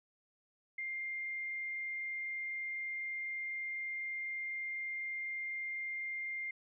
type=tone; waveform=sine; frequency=2108 Hz; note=C7; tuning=12 cents sharp; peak=-37 dBFS; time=0.78-6.51 s; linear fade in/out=5 ms; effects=none